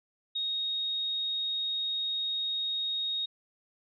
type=tone; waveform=sine; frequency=3740 Hz; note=A#7; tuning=5 cents sharp; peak=-29 dBFS; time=0.35-3.26 s; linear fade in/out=10 ms; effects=none